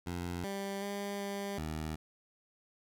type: tone with pitch steps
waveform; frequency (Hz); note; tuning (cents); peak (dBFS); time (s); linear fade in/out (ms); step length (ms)
15% pulse; 87.7 / 197.4 / 201.1 / 199.9 / 78.2; F2 / G3 / G3 / G3 / D#2; +8 / +12 / +44 / +34 / +9; -30; 0.06-1.96; 10; 380
effects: none